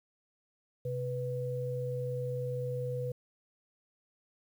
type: tone pair together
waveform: sine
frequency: 129.69 / 493.9 Hz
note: C3 / B4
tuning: -15 / 0 cents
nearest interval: octave + major seventh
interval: 2315 cents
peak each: -35 / -35 dBFS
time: 0.85-3.12 s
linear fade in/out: 5 ms
effects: 10-bit